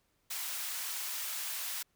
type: high-pass noise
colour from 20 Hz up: white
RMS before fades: -38 dBFS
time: 0.3-1.83 s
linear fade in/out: 10 ms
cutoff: 1000 Hz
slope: 12 dB/octave
effects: pink hiss -75 dBFS RMS until 1.95 s